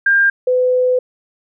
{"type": "tone pair in turn", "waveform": "sine", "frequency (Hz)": [1600, 504], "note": ["G6", "B4"], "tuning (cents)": [35, 35], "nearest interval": "octave + minor sixth", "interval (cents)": 2000, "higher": "first", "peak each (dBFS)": [-9, -11], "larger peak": "first", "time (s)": [[0.06, 0.3], [0.47, 0.99]], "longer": "second", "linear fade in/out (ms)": 5, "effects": []}